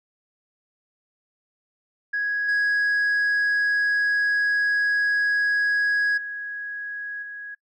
sine tone with level steps, 1661.2 Hz, G#6, in tune, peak -21 / -16 / -29 / -33 dBFS, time 2.13-7.55 s, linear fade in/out 10 ms, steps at 2.48 / 6.17 / 7.22 s, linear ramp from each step 10 ms, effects noise-tail reverb RT60 0.1 s tail -23 dB re dry + tanh soft clip ceiling -18 dBFS

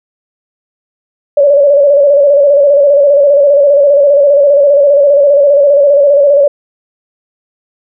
sine tone with vibrato, 569 Hz, C#5, 45 cents sharp, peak -3 dBFS, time 1.37-6.48 s, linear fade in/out 5 ms, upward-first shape square, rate 15 Hz, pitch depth 46 cents each way, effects none

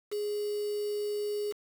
sine tone with quantisation, 415.3 Hz, G#4, in tune, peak -30 dBFS, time 0.11-1.53 s, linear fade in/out 20 ms, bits 7, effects none

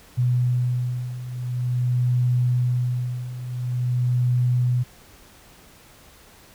sine beating tone pair, 123.47 / 123.94 Hz, B2 / B2, 0 / +7 cents, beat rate 0.47 Hz, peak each -25 / -21 dBFS, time 0.17-4.84 s, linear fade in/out 20 ms, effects pink hiss -50 dBFS RMS until 6.54 s

